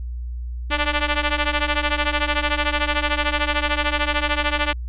5% pulse ring-modulated tone, 293.7 Hz, D4, in tune, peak -5 dBFS, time 0.7-4.73 s, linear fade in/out 2 ms, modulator 287 Hz, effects added 60 Hz sine -26 dBFS peak until 4.88 s + resampled to 8000 Hz

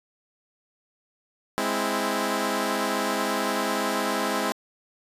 10% pulse chord, Ab augmented, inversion none, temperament equal, 207.7 / 261.6 / 329.6 Hz, Ab3 / C4 / E4, 0 / 0 / 0 cents, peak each -20 / -20 / -21 dBFS, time 1.58-4.52 s, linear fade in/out 0 ms, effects resampled to 32000 Hz

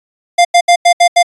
square tone bursts at uneven times, 698.5 Hz, F5, in tune, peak -5 dBFS, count 6, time 0.38-0.45 / 0.54-0.61 / 0.68-0.76 / 0.85-0.93 / 1-1.08 / 1.16-1.23 s, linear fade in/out 10 ms, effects resampled to 22050 Hz

